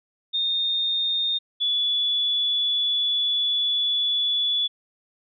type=tone pair in turn; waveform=sine; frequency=3661 / 3432 Hz; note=A#7 / A7; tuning=-32 / -44 cents; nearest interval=minor second; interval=112 cents; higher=first; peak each=-21 / -20 dBFS; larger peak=second; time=0.33-1.39 / 1.6-4.68 s; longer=second; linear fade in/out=20 ms; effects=none